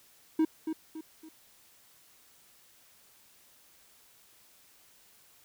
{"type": "tone with echo", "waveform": "triangle", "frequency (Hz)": 317.3, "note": "D#4", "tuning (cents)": 34, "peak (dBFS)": -20, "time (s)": [0.39, 0.45], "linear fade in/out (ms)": 5, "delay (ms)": 280, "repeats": 3, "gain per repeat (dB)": -8, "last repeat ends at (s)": 1.29, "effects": ["white hiss -61 dBFS RMS until 5.44 s"]}